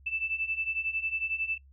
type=beating tone pair; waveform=sine; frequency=2637 / 2648 Hz; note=E7 / E7; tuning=0 / +7 cents; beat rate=11 Hz; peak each=-34 / -31 dBFS; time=0.06-1.58 s; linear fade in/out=10 ms; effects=noise-tail reverb RT60 0.1 s tail -20 dB re dry + added 68 Hz sine -53 dBFS peak until 1.72 s